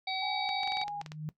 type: harmonic tone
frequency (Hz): 760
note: F#5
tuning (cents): +46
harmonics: 1 / 3 / 5 / 6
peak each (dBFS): -35 / -38 / -38 / -41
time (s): 0.07-0.84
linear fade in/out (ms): 5
type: tone with vibrato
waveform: sine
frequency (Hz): 818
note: G#5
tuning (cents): -26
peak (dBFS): -35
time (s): 0.22-1.02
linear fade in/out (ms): 5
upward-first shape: sine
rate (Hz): 2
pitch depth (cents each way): 15
type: clicks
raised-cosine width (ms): 0.2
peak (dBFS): -25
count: 10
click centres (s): 0.491 / 0.633 / 0.675 / 0.721 / 0.771 / 0.815 / 0.881 / 1.014 / 1.062 / 1.119
type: tone with exponential growth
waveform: sine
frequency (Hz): 153.6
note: D#3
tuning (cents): -22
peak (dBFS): -32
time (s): 0.69-1.29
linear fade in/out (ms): 0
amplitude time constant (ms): 130
effects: noise-tail reverb RT60 0.1 s tail -17 dB re dry